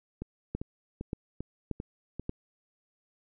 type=two click trains; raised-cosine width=3 ms; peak=-19 / -23 dBFS; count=4 / 6; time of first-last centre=0.55-2.294 / 0.22-2.196 s; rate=1.72 / 2.53 Hz; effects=none